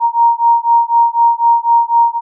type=beating tone pair; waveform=sine; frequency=932.3 / 936.3 Hz; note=A#5 / A#5; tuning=0 / +7 cents; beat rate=4 Hz; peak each=-11 dBFS; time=0-2.21 s; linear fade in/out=50 ms; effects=none